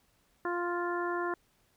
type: harmonic tone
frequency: 349.5 Hz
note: F4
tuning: 1 cent sharp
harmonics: 1 / 2 / 3 / 4 / 5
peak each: -33 / -39 / -36 / -39 / -41 dBFS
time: 0.45-1.34 s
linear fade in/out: 2 ms
effects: pink hiss -70 dBFS RMS until 1.76 s